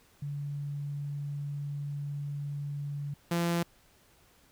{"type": "tone pair in turn", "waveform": ["sine", "sawtooth"], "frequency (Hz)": [143.6, 170.77], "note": ["D3", "F3"], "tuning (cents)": [-39, -39], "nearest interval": "minor third", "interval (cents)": 300, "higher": "second", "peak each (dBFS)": [-33, -23], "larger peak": "second", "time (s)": [[0.22, 3.14], [3.31, 3.63]], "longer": "first", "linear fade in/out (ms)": 5, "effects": ["pink hiss -63 dBFS RMS until 4.51 s"]}